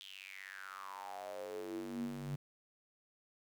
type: tone with high-pass filter sweep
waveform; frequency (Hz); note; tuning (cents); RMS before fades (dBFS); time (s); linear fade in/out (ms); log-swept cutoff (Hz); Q
square; 48.04; G1; -34; -45; 0-2.36; 10; 3400 to 150; 7.5
effects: 11-bit